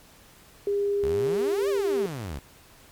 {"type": "tone with pitch glide", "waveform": "sine", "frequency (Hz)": [404.1, 398.8], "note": ["G#4", "G4"], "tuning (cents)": [-47, 30], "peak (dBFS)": -22, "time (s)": [0.67, 2.06], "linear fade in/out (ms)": 2, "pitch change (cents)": -23, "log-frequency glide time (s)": [1.42, 1.68]}
{"type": "exponential two-way sweep", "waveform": "sawtooth", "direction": "up then down", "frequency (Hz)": [62.8, 622, 62.8], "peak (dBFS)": -28, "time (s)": [1.03, 2.39], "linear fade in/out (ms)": 5, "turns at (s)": 1.69}
{"effects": ["pink hiss -53 dBFS RMS until 2.91 s", "MP3 96 kbps"]}